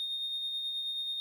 sine tone with tremolo, 3683 Hz, A#7, 22 cents flat, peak -30 dBFS, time 0-1.2 s, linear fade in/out 0 ms, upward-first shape sine, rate 9.3 Hz, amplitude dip 35%, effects tanh soft clip ceiling -29 dBFS + 10-bit

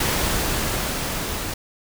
pink noise with level ramp, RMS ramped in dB -21 to -28 dBFS, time 0-1.54 s, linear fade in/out 5 ms, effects none

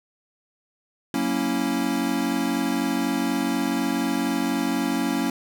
square chord, F# dominant seventh, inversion none, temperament equal, 185 / 233.1 / 277.2 / 329.6 Hz, F#3 / A#3 / C#4 / E4, 0 / 0 / 0 / 0 cents, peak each -32 / -28 / -26 / -30 dBFS, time 1.14-5.3 s, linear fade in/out 2 ms, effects none

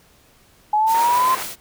sine linear sweep, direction up, 837 to 1046.5 Hz, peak -14 dBFS, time 0.73-1.35 s, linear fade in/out 5 ms
white noise with tremolo, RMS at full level -29 dBFS, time 0.86-1.56 s, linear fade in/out 50 ms, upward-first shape sine, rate 7.4 Hz, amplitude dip 30%
pink band-pass noise, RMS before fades -31 dBFS, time 0.94-1.43 s, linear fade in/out 5 ms, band 510 to 2700 Hz, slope 12 dB/octave
effects pink hiss -54 dBFS RMS until 1.6 s

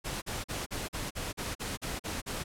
pink noise bursts, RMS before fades -36 dBFS, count 11, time 0.04-2.44 s, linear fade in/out 20 ms, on 180 ms, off 42 ms, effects low-pass 12000 Hz 12 dB/octave

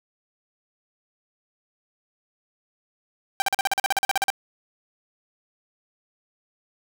sawtooth tone bursts, 784 Hz, G5, in tune, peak -15 dBFS, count 15, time 3.4-4.302 s, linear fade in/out 0 ms, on 20 ms, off 43 ms, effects none

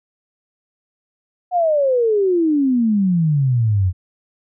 sine exponential sweep, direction down, 737 to 87.9 Hz, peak -13 dBFS, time 1.51-3.93 s, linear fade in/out 50 ms, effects none

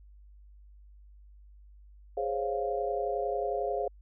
sine chord, Db major seventh, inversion second, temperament equal, 415.3 / 523.3 / 554.4 / 698.5 Hz, Ab4 / C5 / Db5 / F5, 0 / 0 / 0 / 0 cents, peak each -33 / -35 / -36 / -33 dBFS, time 2.17-3.88 s, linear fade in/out 5 ms, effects added 50 Hz sine -51 dBFS peak until 4.01 s

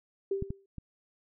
sine tone with exponential decay, 392 Hz, G4, in tune, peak -25 dBFS, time 0.31-0.66 s, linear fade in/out 5 ms, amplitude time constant 74 ms
clicks, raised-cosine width 5 ms, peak -21 / -22 / -28 dBFS, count 3, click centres 0.424 / 0.505 / 0.783 s
effects none

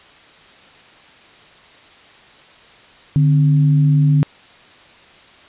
sine tone pair together, 147.86 / 263.8 Hz, D3 / C4, +12 / +14 cents, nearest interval minor seventh, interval 1002 cents, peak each -10 / -22 dBFS, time 3.16-4.23 s, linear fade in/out 0 ms, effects white hiss -45 dBFS RMS until 5.48 s + resampled to 8000 Hz

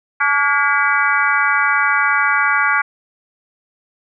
harmonic tone with a mistuned harmonic, 285.7 Hz, D4, 48 cents flat, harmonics 3 / 4 / 5 / 6 / 7 / 8, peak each -23 / -19 / -17 / -20 / -20 / -23 dBFS, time 0.2-2.82 s, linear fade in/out 10 ms, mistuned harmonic 6, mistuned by -86 cents, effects none

